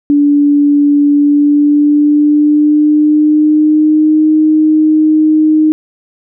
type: tone with pitch glide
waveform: sine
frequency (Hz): 289.1 to 309.8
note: D4 to D#4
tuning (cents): -27 to -7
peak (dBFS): -5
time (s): 0.1-5.72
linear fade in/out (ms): 0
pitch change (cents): +120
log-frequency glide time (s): 1.12-4.29
effects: none